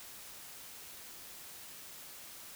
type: silence
effects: white hiss -50 dBFS RMS until 2.55 s